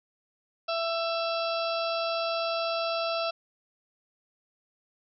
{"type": "harmonic tone", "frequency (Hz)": 666, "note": "E5", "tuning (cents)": 18, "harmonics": [1, 2, 4, 5, 6, 7, 8], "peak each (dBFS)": [-29, -33, -37, -41, -40, -40, -42], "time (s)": [0.68, 3.31], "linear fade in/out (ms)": 10, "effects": []}